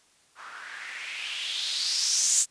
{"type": "noise with low-pass filter sweep", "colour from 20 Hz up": "violet", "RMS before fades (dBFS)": -29, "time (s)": [0.35, 2.46], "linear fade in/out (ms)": 50, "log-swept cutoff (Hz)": [1200, 7600], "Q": 3.9, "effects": ["white hiss -62 dBFS RMS until 2.5 s", "resampled to 22050 Hz"]}